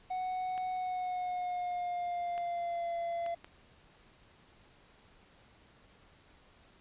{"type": "tone with pitch glide", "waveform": "triangle", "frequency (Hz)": [740, 682.5], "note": ["F#5", "F5"], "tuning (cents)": [0, -40], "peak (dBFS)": -31, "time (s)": [0.1, 3.35], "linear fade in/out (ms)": 10, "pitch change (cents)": -140, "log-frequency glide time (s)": [0.71, 2.95]}
{"type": "clicks", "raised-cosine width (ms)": 0.3, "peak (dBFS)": -31, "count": 4, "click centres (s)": [0.578, 2.379, 3.263, 3.445]}
{"effects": ["pink hiss -62 dBFS RMS until 6.8 s", "resampled to 8000 Hz"]}